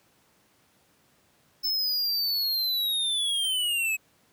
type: linear sweep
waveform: square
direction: down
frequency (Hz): 5274 to 2545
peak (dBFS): -25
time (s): 1.63-3.97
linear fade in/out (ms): 20
effects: pink hiss -64 dBFS RMS until 4.32 s + high-pass 100 Hz 12 dB/octave